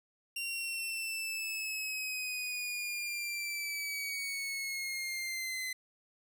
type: linear sweep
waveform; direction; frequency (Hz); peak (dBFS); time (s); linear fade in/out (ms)
sawtooth; down; 2767 to 2033; -32; 0.36-5.73; 5
effects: none